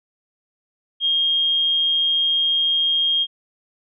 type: tone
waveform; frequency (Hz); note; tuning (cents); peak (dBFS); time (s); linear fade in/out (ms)
sine; 3233; G#7; -47; -16; 1-3.27; 50
effects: none

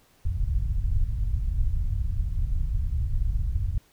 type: low-pass noise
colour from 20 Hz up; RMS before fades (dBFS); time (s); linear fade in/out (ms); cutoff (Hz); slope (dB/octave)
pink; -25; 0.25-3.78; 5; 100; 24
effects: pink hiss -61 dBFS RMS until 3.92 s

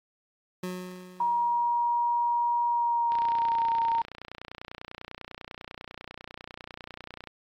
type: tone with exponential decay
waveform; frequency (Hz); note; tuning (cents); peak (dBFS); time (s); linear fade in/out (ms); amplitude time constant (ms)
25% pulse; 182.3; F#3; -25; -27; 0.63-1.92; 5; 280
type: tone with pitch glide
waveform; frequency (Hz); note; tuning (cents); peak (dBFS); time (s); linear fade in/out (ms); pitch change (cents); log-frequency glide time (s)
sine; 951 to 921.3; A#5 to A#5; +34 to -21; -23; 1.2-4.02; 5; -55; 2.66-3.67
type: click train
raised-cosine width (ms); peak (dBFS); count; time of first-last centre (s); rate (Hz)
0.3; -24; 126; 3.12-7.273; 30.1
effects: AAC 48 kbps

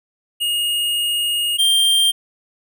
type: tone pair in turn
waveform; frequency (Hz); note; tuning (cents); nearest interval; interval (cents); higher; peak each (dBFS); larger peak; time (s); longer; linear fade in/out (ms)
square; 2859 / 3177; F7 / G7; +40 / +23; major second; 183; second; -18 / -13; second; 0.4-1.58 / 1.58-2.12; first; 20
effects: none

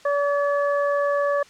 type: harmonic tone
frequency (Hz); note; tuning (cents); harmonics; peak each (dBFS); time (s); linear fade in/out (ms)
572; D5; -46; 1 / 2 / 3; -20 / -26 / -30; 0.05-1.43; 5
effects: white hiss -50 dBFS RMS until 1.49 s + low-pass 6000 Hz 12 dB/octave

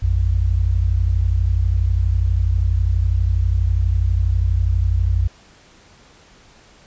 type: tone pair together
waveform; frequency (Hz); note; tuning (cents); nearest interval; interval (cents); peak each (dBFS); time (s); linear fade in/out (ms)
sine; 56.56 / 88.8; A1 / F2; +48 / +29; minor sixth; 781; -17; 0.02-5.28; 10
effects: pink hiss -49 dBFS RMS until 6.86 s + resampled to 16000 Hz

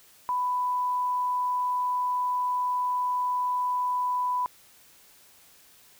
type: tone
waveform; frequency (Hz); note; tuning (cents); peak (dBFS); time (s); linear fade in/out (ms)
sine; 994; B5; +11; -24; 0.29-4.46; 0
effects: white hiss -56 dBFS RMS until 5.99 s

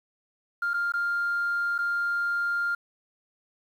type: tone with dropouts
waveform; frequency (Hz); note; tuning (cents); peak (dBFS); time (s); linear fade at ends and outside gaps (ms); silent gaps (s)
sine; 1400; F6; +4; -23; 0.62-2.75; 5; 0.735-0.74 / 0.921-0.937 / 1.781-1.787
effects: tanh soft clip ceiling -21 dBFS + 9-bit

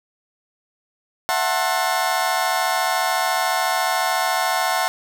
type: chord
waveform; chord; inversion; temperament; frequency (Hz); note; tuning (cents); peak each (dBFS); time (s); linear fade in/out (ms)
30% pulse; F# half-diminished seventh; third; just; 666 / 740 / 888 / 1065.6; E5 / F#5 / A5 / C6; +18 / 0 / +16 / +31; -23 / -20 / -22 / -23; 1.29-4.88; 0
effects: none

